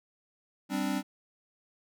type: chord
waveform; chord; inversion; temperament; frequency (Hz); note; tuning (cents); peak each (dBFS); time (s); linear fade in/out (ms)
square; G suspended fourth; none; equal; 196 / 261.6 / 293.7; G3 / C4 / D4; 0 / 0 / 0; -34; 0.69-1.03; 50
effects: none